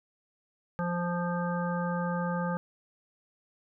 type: harmonic tone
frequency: 174.61 Hz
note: F3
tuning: in tune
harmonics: 1 / 3 / 5 / 7 / 9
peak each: -30 / -35 / -37 / -38 / -40 dBFS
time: 0.79-2.57 s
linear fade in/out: 0 ms
effects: none